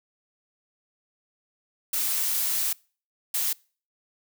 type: noise bursts at uneven times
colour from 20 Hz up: blue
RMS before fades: -26 dBFS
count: 2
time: 1.93-2.73 / 3.34-3.53 s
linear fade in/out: 5 ms
effects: noise-tail reverb RT60 0.4 s tail -25 dB re dry